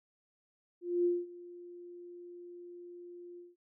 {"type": "tone with ADSR envelope", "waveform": "sine", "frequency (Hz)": 350.7, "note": "F4", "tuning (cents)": 7, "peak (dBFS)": -25, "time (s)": [0.81, 3.56], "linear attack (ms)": 240, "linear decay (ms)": 210, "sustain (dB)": -21, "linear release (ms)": 180, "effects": []}